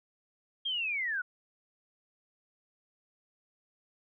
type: linear sweep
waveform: sine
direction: down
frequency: 3262 to 1420 Hz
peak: -30 dBFS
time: 0.65-1.22 s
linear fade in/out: 10 ms
effects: none